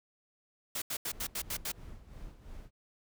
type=noise bursts; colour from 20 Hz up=white; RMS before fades=-36 dBFS; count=7; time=0.75-1.719 s; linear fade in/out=5 ms; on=69 ms; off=81 ms
type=noise with tremolo; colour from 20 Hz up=brown; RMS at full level=-46 dBFS; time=1.09-2.71 s; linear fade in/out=50 ms; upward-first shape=sine; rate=2.9 Hz; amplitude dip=65%
effects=none